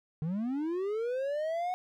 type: linear sweep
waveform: triangle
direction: up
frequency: 147.8 to 740 Hz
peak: -28 dBFS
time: 0.22-1.74 s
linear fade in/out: 0 ms
effects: none